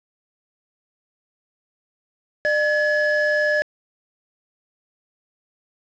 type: tone pair together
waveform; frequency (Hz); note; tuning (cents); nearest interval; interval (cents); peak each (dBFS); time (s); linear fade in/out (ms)
triangle; 601.2 / 1702; D5 / G#6; +40 / +42; octave + tritone; 1802; -18; 2.45-3.62; 0
effects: resampled to 16000 Hz + 7-bit